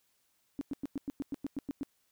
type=tone bursts; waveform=sine; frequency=280 Hz; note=C#4; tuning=18 cents sharp; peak=-32 dBFS; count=11; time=0.59-1.832 s; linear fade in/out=0 ms; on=22 ms; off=100 ms; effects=white hiss -74 dBFS RMS until 2.11 s